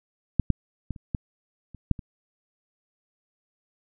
clicks, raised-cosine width 5 ms, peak -7 / -7 / -18 / -30 / -14 / -30 / -7 / -25 dBFS, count 8, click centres 0.397 / 0.503 / 0.907 / 0.962 / 1.148 / 1.747 / 1.913 / 1.992 s, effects none

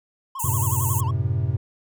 triangle tone with vibrato, 987.8 Hz, B5, in tune, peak -28 dBFS, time 0.35-1.11 s, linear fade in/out 5 ms, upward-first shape sine, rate 11 Hz, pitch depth 190 cents each way
pink high-pass noise, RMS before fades -28 dBFS, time 0.39-1.01 s, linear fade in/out 10 ms, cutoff 6500 Hz, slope 96 dB/octave
triangle chord, F# diminished, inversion none, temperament equal with one note detuned, 92.93 / 110 / 130.81 Hz, F#2 / A2 / C3, +8 / 0 / 0 cents, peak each -23 dBFS, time 0.44-1.57 s, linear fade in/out 5 ms
effects none

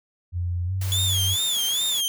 sine tone with pitch glide, 87.9 to 94.75 Hz, F2 to F#2, +12 to +42 cents, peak -23 dBFS, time 0.32-1.37 s, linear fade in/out 50 ms, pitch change +130 cents, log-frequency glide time 0.66-0.72 s
white noise, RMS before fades -36 dBFS, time 0.81-2.01 s, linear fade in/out 5 ms
sawtooth tone with vibrato, 3395 Hz, G#7, 37 cents sharp, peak -19 dBFS, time 0.92-2.08 s, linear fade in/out 0 ms, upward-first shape sine, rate 2.4 Hz, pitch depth 130 cents each way
effects none

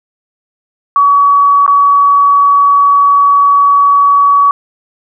sine tone with dropouts, 1133 Hz, C#6, 37 cents sharp, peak -4 dBFS, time 0.96-4.51 s, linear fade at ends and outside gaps 1 ms, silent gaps 1.664-1.678 s, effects none

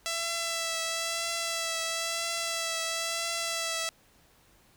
5% pulse tone with vibrato, 665 Hz, E5, 15 cents sharp, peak -18 dBFS, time 0.06-3.89 s, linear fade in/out 0 ms, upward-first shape triangle, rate 1 Hz, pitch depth 24 cents each way, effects pink hiss -62 dBFS RMS until 4.76 s

